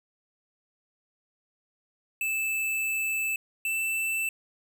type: tone pair in turn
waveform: square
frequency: 2631 / 2658 Hz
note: E7 / E7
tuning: -4 / +14 cents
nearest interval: unison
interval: 18 cents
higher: second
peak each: -27 dBFS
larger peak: neither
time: 2.21-3.36 / 3.65-4.29 s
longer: first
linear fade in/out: 2 ms
effects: none